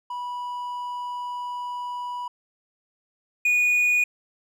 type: tone pair in turn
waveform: triangle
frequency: 980 / 2459 Hz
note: B5 / D#7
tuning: -14 / -21 cents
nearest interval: octave + major third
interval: 1593 cents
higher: second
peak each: -27 / -16 dBFS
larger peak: second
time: 0.1-2.28 / 3.45-4.04 s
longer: first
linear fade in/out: 5 ms
effects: none